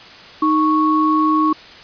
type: tone pair together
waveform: sine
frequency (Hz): 310.6 / 1107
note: D#4 / C#6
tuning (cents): -3 / -3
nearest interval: octave + minor seventh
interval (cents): 2200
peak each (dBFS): -15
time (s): 0.42-1.53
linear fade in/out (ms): 5
effects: white hiss -39 dBFS RMS until 1.83 s + resampled to 11025 Hz